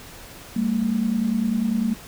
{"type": "tone pair together", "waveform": "sine", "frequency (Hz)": [198.4, 228.5], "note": ["G3", "A#3"], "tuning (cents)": [21, -34], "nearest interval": "major second", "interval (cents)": 245, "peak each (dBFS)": [-24, -21], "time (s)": [0.56, 1.94], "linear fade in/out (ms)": 5, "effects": ["pink hiss -42 dBFS RMS until 2.07 s"]}